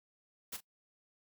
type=noise with echo; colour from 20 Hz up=white; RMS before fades=-41 dBFS; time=0.52-0.57 s; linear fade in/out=10 ms; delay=37 ms; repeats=1; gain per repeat=-12 dB; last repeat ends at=0.607 s; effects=noise-tail reverb RT60 0.1 s tail -21 dB re dry + high-pass 60 Hz 12 dB/octave